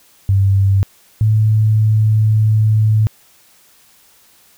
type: tone pair in turn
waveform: sine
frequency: 97.9 / 108.38 Hz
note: G2 / A2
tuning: -2 / -26 cents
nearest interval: major second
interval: 176 cents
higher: second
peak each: -9 / -9 dBFS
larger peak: neither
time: 0.29-0.83 / 1.21-3.07 s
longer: second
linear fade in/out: 0 ms
effects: white hiss -50 dBFS RMS until 4.57 s